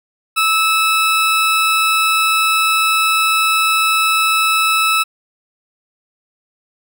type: tone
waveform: 20% pulse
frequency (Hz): 1306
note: E6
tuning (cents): -17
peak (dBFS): -7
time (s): 0.36-5.04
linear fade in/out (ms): 20
effects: none